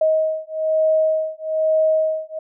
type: beating tone pair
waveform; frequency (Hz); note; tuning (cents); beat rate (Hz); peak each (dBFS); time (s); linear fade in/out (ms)
sine; 630 / 631.1; D#5 / D#5; +21 / +24; 1.1; -19; 0.01-2.39; 5
effects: none